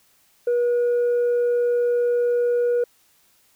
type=tone; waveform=sine; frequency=482.2 Hz; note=B4; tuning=41 cents flat; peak=-15 dBFS; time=0.47-2.84 s; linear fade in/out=5 ms; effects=tanh soft clip ceiling -16 dBFS + white hiss -60 dBFS RMS until 3.55 s